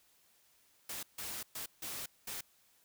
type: noise bursts at uneven times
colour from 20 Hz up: white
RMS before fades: -42 dBFS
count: 5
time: 0.89-1.03 / 1.18-1.43 / 1.55-1.66 / 1.82-2.06 / 2.27-2.41 s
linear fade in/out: 5 ms
effects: white hiss -69 dBFS RMS until 2.84 s